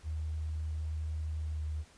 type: tone with pitch glide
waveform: sine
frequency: 78 to 76.84 Hz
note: D#2 to D#2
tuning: +5 to -21 cents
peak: -33 dBFS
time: 0.03-1.85 s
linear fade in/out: 50 ms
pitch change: -26 cents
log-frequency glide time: 1.39-1.63 s
effects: pink hiss -60 dBFS RMS until 1.97 s + resampled to 22050 Hz